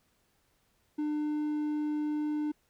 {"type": "tone", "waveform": "triangle", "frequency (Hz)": 300.2, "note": "D4", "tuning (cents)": 38, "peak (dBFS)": -27, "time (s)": [0.98, 2.52], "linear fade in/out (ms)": 10, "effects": ["pink hiss -72 dBFS RMS until 2.69 s"]}